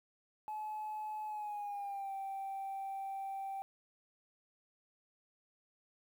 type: tone with pitch glide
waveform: sine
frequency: 856 to 780.4 Hz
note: A5 to G5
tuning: -48 to -8 cents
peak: -37 dBFS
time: 0.48-3.62 s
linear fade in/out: 0 ms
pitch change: -160 cents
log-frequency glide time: 1.26-2.12 s
effects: tanh soft clip ceiling -36 dBFS + 11-bit